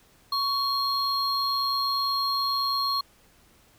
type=tone pair together; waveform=triangle; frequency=1115 / 4243 Hz; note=C#6 / C8; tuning=+10 / +23 cents; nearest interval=octave + major seventh; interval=2313 cents; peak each=-25 dBFS; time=0.32-3.01 s; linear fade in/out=5 ms; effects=pink hiss -59 dBFS RMS until 3.78 s